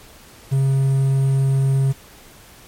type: tone with quantisation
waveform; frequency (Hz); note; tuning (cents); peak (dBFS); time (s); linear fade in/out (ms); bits
triangle; 135.4; C#3; -40; -12; 0.51-1.93; 20; 7
effects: pink hiss -45 dBFS RMS until 2.67 s + MP3 64 kbps